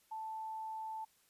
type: tone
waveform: sine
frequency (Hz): 880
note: A5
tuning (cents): 0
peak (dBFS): -40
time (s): 0.11-1.05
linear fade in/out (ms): 10
effects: white hiss -71 dBFS RMS until 1.29 s + resampled to 32000 Hz